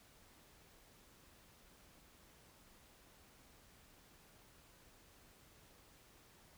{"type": "silence", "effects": ["pink hiss -65 dBFS RMS until 6.57 s"]}